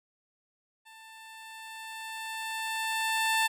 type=tone with level ramp; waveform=15% pulse; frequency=888 Hz; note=A5; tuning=16 cents sharp; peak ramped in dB=-44 to -17 dBFS; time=0.85-3.48 s; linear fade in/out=20 ms; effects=resampled to 32000 Hz